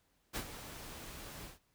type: noise with ADSR envelope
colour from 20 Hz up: pink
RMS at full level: -37 dBFS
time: 0.33-1.59 s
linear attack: 32 ms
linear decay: 75 ms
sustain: -11 dB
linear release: 150 ms
effects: pink hiss -75 dBFS RMS until 1.74 s